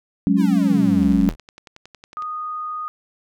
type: chord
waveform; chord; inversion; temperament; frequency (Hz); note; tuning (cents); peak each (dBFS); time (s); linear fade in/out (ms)
sine; F# suspended second; none; equal; 185 / 207.7 / 277.2; F#3 / G#3 / C#4; 0 / 0 / 0; -18; 0.27-1.29; 0
type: exponential sweep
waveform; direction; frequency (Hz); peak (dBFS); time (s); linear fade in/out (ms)
square; down; 370 to 36; -27; 0.36-1.36; 50
type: click train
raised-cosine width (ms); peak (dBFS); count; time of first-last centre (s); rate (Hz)
0.2; -24; 14; 1.03-2.223; 10.9
type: tone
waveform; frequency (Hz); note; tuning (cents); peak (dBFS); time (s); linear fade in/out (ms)
sine; 1237; D#6; -10; -25; 2.17-2.88; 0
effects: none